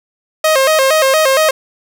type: tone with vibrato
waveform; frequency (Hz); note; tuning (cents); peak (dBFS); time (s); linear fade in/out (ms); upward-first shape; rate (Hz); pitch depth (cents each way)
sawtooth; 579; D5; -25; -5; 0.44-1.51; 5; square; 4.3; 140
effects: none